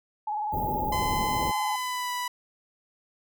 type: tone with vibrato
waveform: sine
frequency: 846 Hz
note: G#5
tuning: 32 cents sharp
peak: -27 dBFS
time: 0.27-1.76 s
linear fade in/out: 5 ms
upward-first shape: square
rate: 20 Hz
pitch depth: 41 cents each way
type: band-stop noise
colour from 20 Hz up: pink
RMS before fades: -32 dBFS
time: 0.52-1.52 s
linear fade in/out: 20 ms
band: 680 to 15000 Hz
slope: 48 dB/octave
type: tone with pitch glide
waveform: sawtooth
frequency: 1022 to 987.2 Hz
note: C6 to B5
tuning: -41 to -1 cents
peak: -25 dBFS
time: 0.92-2.28 s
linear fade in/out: 5 ms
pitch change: -60 cents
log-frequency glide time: 1.59-2.1 s
effects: none